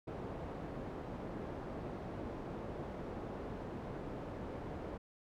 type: low-pass noise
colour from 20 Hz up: white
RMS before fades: -44 dBFS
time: 0.07-4.98 s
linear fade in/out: 10 ms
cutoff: 520 Hz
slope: 12 dB/octave
effects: none